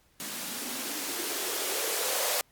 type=noise with band-pass filter sweep; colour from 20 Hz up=violet; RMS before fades=-32 dBFS; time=0.2-2.41 s; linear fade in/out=0 ms; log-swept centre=200 to 580 Hz; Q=4.1; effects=pink hiss -65 dBFS RMS until 2.51 s + MP3 96 kbps